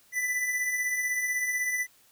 square beating tone pair, 1975.5 / 1991.5 Hz, B6 / B6, 0 / +14 cents, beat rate 16 Hz, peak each -37 / -28 dBFS, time 0.12-1.87 s, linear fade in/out 50 ms, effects white hiss -61 dBFS RMS until 2.11 s

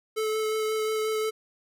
square tone with vibrato, 434.8 Hz, A4, 21 cents flat, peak -26 dBFS, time 0.16-1.31 s, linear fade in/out 20 ms, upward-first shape sine, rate 5.6 Hz, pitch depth 11 cents each way, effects none

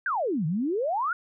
sine exponential two-way sweep, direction down then up, 1661.2 to 146.9 to 1483 Hz, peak -24 dBFS, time 0.06-1.13 s, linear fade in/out 2 ms, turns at 0.46 s, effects none

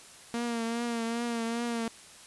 sawtooth tone with vibrato, 233.1 Hz, A#3, in tune, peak -26 dBFS, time 0.34-1.88 s, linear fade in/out 0 ms, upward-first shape triangle, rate 2.5 Hz, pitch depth 46 cents each way, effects white hiss -51 dBFS RMS until 2.26 s + resampled to 24000 Hz

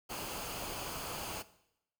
pink noise with comb filter, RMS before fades -41 dBFS, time 0.09-1.43 s, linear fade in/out 20 ms, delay 0.53 ms, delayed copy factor -0.5, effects noise-tail reverb RT60 0.8 s tail -17 dB re dry

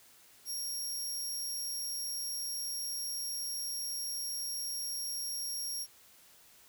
20% pulse tone, 5588 Hz, F8, in tune, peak -30 dBFS, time 0.45-5.87 s, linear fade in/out 50 ms, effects white hiss -60 dBFS RMS until 6.68 s

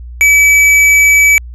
sine tone with hard clipping, 2294 Hz, D7, 41 cents flat, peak -6 dBFS, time 0.21-1.38 s, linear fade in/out 0 ms, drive 11 dB, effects added 60 Hz sine -25 dBFS peak until 1.54 s + resampled to 32000 Hz

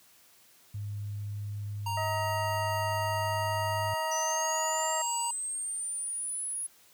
sine tone, 102.9 Hz, G#2, 16 cents flat, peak -33 dBFS, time 0.74-3.94 s, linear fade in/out 5 ms
square tone with pitch glide, 932.3 to 941.5 Hz, A#5 to A#5, 0 to +17 cents, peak -32 dBFS, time 1.86-5.31 s, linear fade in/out 5 ms, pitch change +17 cents, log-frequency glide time 2.92-4.73 s
harmonic tone, 635 Hz, D#5, 35 cents sharp, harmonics 1 / 2 / 3, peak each -34 / -39 / -39 dBFS, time 1.97-5.02 s, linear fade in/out 5 ms
sine linear sweep, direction up, 5920 to 10548 Hz, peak -32 dBFS, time 4.11-6.67 s, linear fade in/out 10 ms
effects white hiss -60 dBFS RMS until 6.93 s + high-pass 60 Hz 12 dB/octave

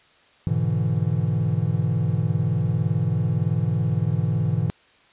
triangle chord, E dominant seventh, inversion first, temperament equal, 103.83 / 123.47 / 146.83 / 164.81 Hz, G#2 / B2 / D3 / E3, 0 / 0 / 0 / 0 cents, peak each -23 / -23 / -24 / -23 dBFS, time 0.47-4.7 s, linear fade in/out 0 ms, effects white hiss -56 dBFS RMS until 5.12 s + resampled to 8000 Hz

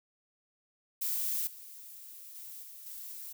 violet noise with level steps, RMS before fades -33 / -49 / -46 / -49 / -44 dBFS, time 1.01-3.33 s, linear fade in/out 10 ms, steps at 1.47 / 2.35 / 2.63 / 2.86 s, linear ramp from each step 2 ms, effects none

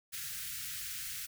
white band-stop noise, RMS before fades -41 dBFS, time 0.12-1.27 s, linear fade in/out 20 ms, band 170 to 1400 Hz, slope 48 dB/octave, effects none

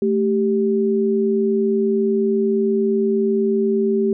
sine tone pair together, 219.6 / 391.2 Hz, A3 / G4, -3 / -4 cents, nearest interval minor seventh, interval 999 cents, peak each -19 / -17 dBFS, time 0.02-4.13 s, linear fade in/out 2 ms, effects none

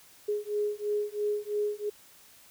sine beating tone pair, 415.3 / 418.3 Hz, G#4 / G#4, 0 / +12 cents, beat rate 3 Hz, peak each -31 dBFS, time 0.28-1.9 s, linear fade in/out 10 ms, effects white hiss -56 dBFS RMS until 2.5 s

